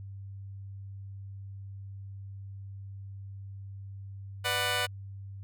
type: chord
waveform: 10% pulse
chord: B minor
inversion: none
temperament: just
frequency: 493.9 / 592.7 / 740.8 Hz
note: B4 / D5 / F#5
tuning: 0 / +16 / +2 cents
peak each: -25 dBFS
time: 4.44-4.87 s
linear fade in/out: 20 ms
effects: added 98 Hz sine -40 dBFS peak until 5.43 s